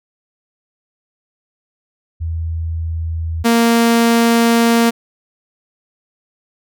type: tone pair in turn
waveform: sine / sawtooth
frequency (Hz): 81.8 / 232.2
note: E2 / A#3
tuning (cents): -13 / -7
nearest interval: octave + tritone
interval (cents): 1806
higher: second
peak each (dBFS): -18 / -6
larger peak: second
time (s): 2.2-3.44 / 3.44-4.91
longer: second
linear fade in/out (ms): 20
effects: none